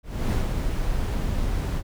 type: noise with ADSR envelope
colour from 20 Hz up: brown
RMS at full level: -21 dBFS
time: 0.03-1.83 s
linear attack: 290 ms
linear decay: 140 ms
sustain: -4 dB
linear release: 53 ms
effects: none